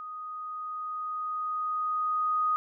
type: tone with level ramp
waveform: sine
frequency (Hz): 1245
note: D#6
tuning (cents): +1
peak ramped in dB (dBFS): -37 to -23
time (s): 0-2.56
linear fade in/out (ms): 0
effects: none